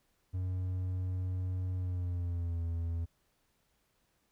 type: tone with pitch glide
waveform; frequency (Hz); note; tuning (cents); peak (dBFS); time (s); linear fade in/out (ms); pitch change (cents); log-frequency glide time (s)
triangle; 92 to 83.88; F#2 to E2; -9 to +31; -30; 0.33-3.06; 20; -160; 1.75-2.62
effects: pink hiss -75 dBFS RMS until 4.31 s